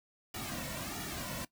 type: noise with flanger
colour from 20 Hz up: pink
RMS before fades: -40 dBFS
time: 0.34-1.45 s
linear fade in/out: 5 ms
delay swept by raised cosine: 1.9 to 2.48 ms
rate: 1.5 Hz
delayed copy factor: -0.8
effects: noise-tail reverb RT60 0.1 s tail -18 dB re dry